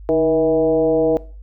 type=tone with frequency modulation; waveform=sine; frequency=480 Hz; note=B4; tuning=49 cents flat; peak=-13 dBFS; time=0.09-1.17 s; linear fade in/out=0 ms; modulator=166 Hz; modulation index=1.1; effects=noise-tail reverb RT60 0.4 s tail -20 dB re dry + added 50 Hz sine -34 dBFS peak until 1.42 s